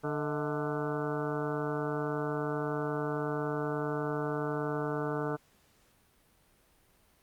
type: harmonic tone with a mistuned harmonic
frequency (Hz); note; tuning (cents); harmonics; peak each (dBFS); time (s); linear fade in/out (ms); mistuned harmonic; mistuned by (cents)
148.2; D3; +16; 1 / 2 / 3 / 4 / 5 / 6 / 7 / 8 / 9 / 10; -37 / -37 / -35 / -40 / -45 / -43 / -47 / -43 / -44 / -44; 0.03-5.37; 20; 4; +91
effects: pink hiss -66 dBFS RMS until 7.22 s + Opus 48 kbps